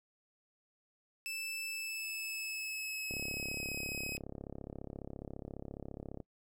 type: tone with pitch glide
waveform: sawtooth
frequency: 2637 to 2543 Hz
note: E7 to D#7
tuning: 0 to +37 cents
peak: -35 dBFS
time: 1.26-4.17 s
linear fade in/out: 0 ms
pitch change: -63 cents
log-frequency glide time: 1.66-3.72 s
type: click train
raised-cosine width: 2 ms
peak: -30 dBFS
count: 108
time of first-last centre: 3.11-6.202 s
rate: 34.6 Hz
effects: noise-tail reverb RT60 0.1 s tail -23 dB re dry